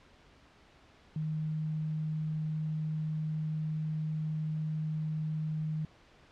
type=tone; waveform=sine; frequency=155.56 Hz; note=D#3; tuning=in tune; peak=-31 dBFS; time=1.16-5.85 s; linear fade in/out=2 ms; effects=pink hiss -60 dBFS RMS until 6.31 s + low-pass 4000 Hz 12 dB/octave